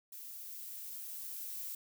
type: noise with level ramp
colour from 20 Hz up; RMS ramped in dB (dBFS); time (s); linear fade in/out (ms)
violet; -48 to -42; 0.12-1.75; 5
effects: none